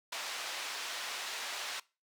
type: band-pass noise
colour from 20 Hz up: white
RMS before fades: -40 dBFS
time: 0.12-1.8 s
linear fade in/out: 5 ms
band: 650 to 4500 Hz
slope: 12 dB/octave
effects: noise-tail reverb RT60 0.3 s tail -22 dB re dry